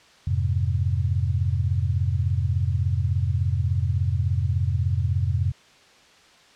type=chord; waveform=sine; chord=F minor; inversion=none; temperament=equal; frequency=87.31 / 103.83 / 130.81 Hz; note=F2 / Ab2 / C3; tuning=0 / 0 / 0 cents; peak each=-23 / -25 / -26 dBFS; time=0.27-5.52 s; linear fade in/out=5 ms; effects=white hiss -53 dBFS RMS until 6.55 s + low-pass 5000 Hz 12 dB/octave